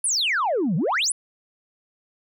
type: exponential two-way sweep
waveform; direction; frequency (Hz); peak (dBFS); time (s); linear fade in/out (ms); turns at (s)
sine; down then up; 10630 to 146.3 to 10630; -18; 0.04-1.12; 2; 0.76
effects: tanh soft clip ceiling -17 dBFS